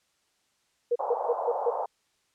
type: tone bursts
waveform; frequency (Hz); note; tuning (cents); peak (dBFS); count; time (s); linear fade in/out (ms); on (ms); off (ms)
sine; 478.9; A#4; +47; -21; 5; 0.91-1.705; 10; 47; 140
type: band-pass noise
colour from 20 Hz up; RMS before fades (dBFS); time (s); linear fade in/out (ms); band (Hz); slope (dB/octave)
white; -31; 0.99-1.86; 10; 500 to 960; 48
effects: white hiss -71 dBFS RMS until 2.34 s + low-pass 8000 Hz 12 dB/octave